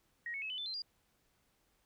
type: tone with pitch steps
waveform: sine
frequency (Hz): 1888 / 2207 / 2579 / 3014 / 3523 / 4118 / 4813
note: A#6 / C#7 / E7 / F#7 / A7 / C8 / D8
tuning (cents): +22 / -8 / -39 / +31 / +1 / -28 / +42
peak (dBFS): -38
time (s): 0.26-0.82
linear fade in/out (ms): 2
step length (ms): 80
effects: pink hiss -75 dBFS RMS until 1.85 s